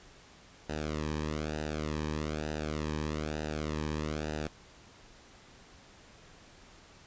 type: tone with flanger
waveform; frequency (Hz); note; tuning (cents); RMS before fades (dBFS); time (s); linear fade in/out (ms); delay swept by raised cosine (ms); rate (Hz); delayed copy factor
sawtooth; 76.4; D#2; -31; -35; 0.69-4.48; 5; 0.9 to 1.45; 1.1; -0.85
effects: pink hiss -56 dBFS RMS until 7.06 s + resampled to 16000 Hz